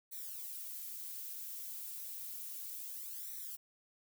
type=noise with flanger; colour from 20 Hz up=violet; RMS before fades=-45 dBFS; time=0.11-3.57 s; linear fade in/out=20 ms; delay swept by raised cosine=0.51 to 5.21 ms; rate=0.31 Hz; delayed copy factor=+0.9; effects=none